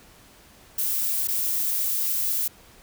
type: noise with dropouts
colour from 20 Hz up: violet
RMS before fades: -25 dBFS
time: 0.78-2.48 s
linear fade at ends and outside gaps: 5 ms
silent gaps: 1.274-1.283 s
effects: pink hiss -52 dBFS RMS until 2.82 s